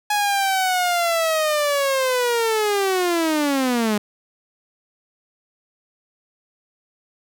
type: linear sweep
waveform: sawtooth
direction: down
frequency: 838 to 204 Hz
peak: -14 dBFS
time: 0.1-3.98 s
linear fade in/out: 5 ms
effects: none